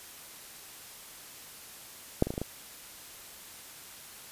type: clicks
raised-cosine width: 2 ms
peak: -8 / -20 / -19 / -29 / -18 / -19 dBFS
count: 6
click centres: 2.224 / 2.27 / 2.305 / 2.339 / 2.379 / 2.416 s
effects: white hiss -48 dBFS RMS until 4.31 s + resampled to 32000 Hz